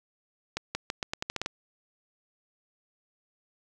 accelerating click train, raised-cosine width 0.2 ms, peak -13 dBFS, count 10, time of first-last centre 0.57-1.461 s, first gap 180 ms, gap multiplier 0.84, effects none

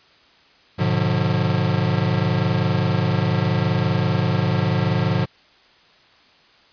square chord, G# diminished seventh, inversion none, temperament just, 103.83 / 124.59 / 149.51 / 179.41 Hz, G#2 / B2 / D3 / F3, 0 / +16 / +31 / +47 cents, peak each -24 dBFS, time 0.78-5.26 s, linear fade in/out 20 ms, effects white hiss -53 dBFS RMS until 6.72 s + resampled to 11025 Hz

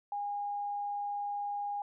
sine tone, 816 Hz, G#5, 31 cents flat, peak -33 dBFS, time 0.12-1.82 s, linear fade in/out 2 ms, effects none

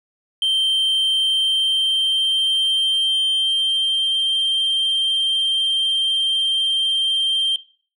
sine tone with pitch glide, 3134 to 3158 Hz, G7 to G7, -1 to +12 cents, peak -13 dBFS, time 0.42-7.56 s, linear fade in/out 2 ms, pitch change +13 cents, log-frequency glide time 1.11-4.35 s, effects noise-tail reverb RT60 0.4 s tail -17 dB re dry + tanh soft clip ceiling -15 dBFS

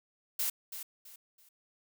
blue noise with echo, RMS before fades -32 dBFS, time 0.39-0.5 s, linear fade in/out 5 ms, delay 330 ms, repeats 3, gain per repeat -10 dB, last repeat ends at 1.49 s, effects none

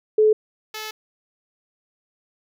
sine / 5% pulse tone pair in turn, 430.4 / 432.7 Hz, A4 / A4, -38 / -29 cents, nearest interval unison, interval 9 cents, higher second, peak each -12 / -19 dBFS, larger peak first, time 0.18-0.33 / 0.74-0.91 s, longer second, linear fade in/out 5 ms, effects none

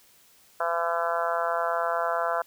harmonic tone, 168.9 Hz, E3, 42 cents sharp, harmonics 3 / 4 / 5 / 6 / 7 / 8 / 9 / 10, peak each -33 / -28 / -36 / -31 / -35 / -31 / -36 / -43 dBFS, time 0.6-2.42 s, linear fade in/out 5 ms, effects white hiss -58 dBFS RMS until 2.46 s

